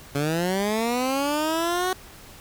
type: linear sweep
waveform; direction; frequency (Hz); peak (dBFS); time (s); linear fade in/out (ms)
15% pulse; up; 138.59 to 375.1; -16; 0.15-1.93; 2
effects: pink hiss -46 dBFS RMS until 2.4 s

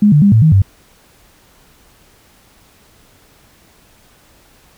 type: tone with pitch steps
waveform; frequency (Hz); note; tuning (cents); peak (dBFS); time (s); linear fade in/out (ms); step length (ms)
sine; 207.6 / 147.8 / 201.1 / 111 / 157.6 / 97.5; G#3 / D3 / G3 / A2 / D#3 / G2; 0 / +11 / +44 / +16 / +23 / -9; -5; 0.02-0.62; 5; 100
effects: pink hiss -49 dBFS RMS until 4.77 s

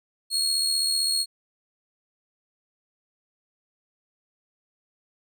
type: tone with amplitude modulation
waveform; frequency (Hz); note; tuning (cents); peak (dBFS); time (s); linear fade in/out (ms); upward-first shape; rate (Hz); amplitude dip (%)
30% pulse; 4300; C8; +47; -17; 0.3-1.26; 50; sine; 75.6; 45
effects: none

